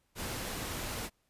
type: noise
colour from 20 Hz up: pink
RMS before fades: -38 dBFS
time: 0.15-1.1 s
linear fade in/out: 50 ms
effects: pink hiss -75 dBFS RMS until 1.29 s + resampled to 32000 Hz